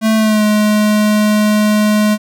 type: tone with pitch glide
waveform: square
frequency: 220 to 211.4 Hz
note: A3 to G#3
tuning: 0 to +31 cents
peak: -10 dBFS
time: 0.01-2.18 s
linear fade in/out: 50 ms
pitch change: -69 cents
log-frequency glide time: 0.16-0.44 s
effects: none